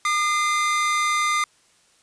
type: tone pair together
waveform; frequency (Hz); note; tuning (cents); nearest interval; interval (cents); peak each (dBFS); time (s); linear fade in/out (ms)
45% pulse; 1211 / 2070; D#6 / C7; -47 / -19; major sixth; 928; -21 / -24; 0.05-1.44; 2
effects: white hiss -59 dBFS RMS until 2.02 s + resampled to 22050 Hz

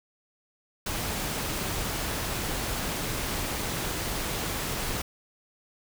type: noise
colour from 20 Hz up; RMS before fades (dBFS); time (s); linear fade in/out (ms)
pink; -31; 0.86-5.02; 5
effects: none

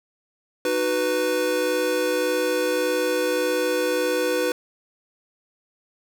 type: chord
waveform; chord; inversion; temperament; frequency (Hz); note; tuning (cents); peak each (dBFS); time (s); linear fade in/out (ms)
square; B major; first; just; 308.7 / 370.4 / 493.9; D#4 / F#4 / B4; -14 / +2 / 0; -29 / -28 / -23; 0.65-4.52; 2
effects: none

